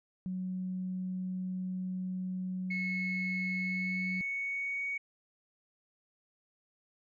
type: tone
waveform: sine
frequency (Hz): 184.8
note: F#3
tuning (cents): -2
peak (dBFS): -33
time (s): 0.26-4.21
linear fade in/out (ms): 0
type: tone with pitch glide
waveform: sine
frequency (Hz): 2188 to 2239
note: C#7 to C#7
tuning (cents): -23 to +17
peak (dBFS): -32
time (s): 2.7-4.98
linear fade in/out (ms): 10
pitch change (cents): +40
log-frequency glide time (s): 3.55-4.84
effects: tanh soft clip ceiling -26 dBFS